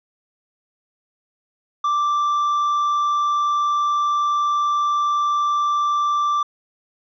triangle tone, 1174.7 Hz, D6, in tune, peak -15 dBFS, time 1.84-6.43 s, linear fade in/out 5 ms, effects resampled to 16000 Hz

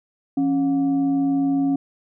sine tone with frequency modulation, 275.2 Hz, C#4, 12 cents flat, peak -17 dBFS, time 0.37-1.76 s, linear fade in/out 5 ms, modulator 443 Hz, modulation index 0.34, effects none

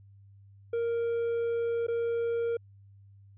triangle tone with dropouts, 466.2 Hz, A#4, in tune, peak -25 dBFS, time 0.73-2.57 s, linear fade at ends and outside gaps 5 ms, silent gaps 1.868-1.882 s, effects added 99 Hz sine -52 dBFS peak until 3.37 s + resampled to 8000 Hz

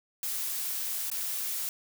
blue noise with dropouts, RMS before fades -33 dBFS, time 0.23-1.69 s, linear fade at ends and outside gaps 1 ms, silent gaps 1.101-1.115 s, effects none

